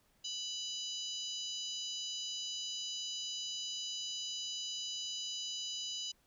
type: harmonic tone with a mistuned harmonic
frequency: 987.8 Hz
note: B5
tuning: in tune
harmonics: 3 / 4 / 5 / 6 / 7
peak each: -42 / -45 / -45 / -47 / -48 dBFS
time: 0.24-6.12 s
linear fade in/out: 10 ms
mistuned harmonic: 6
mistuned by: +60 cents
effects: pink hiss -72 dBFS RMS until 6.26 s